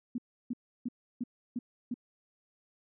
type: tone bursts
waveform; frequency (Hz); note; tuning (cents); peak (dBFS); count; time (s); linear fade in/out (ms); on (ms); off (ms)
sine; 242.8; B3; -29; -31; 6; 0.15-1.942; 5; 32; 320
effects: none